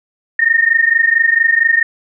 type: tone pair together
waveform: sine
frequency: 1824 / 1848.4 Hz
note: A#6 / A#6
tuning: -38 / -15 cents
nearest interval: unison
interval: 23 cents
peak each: -12 dBFS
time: 0.39-1.83 s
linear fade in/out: 5 ms
effects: none